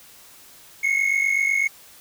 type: tone pair together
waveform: triangle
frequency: 2158 / 2206 Hz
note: C#7 / C#7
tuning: -47 / -9 cents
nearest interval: unison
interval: 38 cents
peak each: -18 dBFS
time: 0.83-1.68 s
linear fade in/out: 10 ms
effects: tanh soft clip ceiling -14 dBFS + white hiss -48 dBFS RMS until 2 s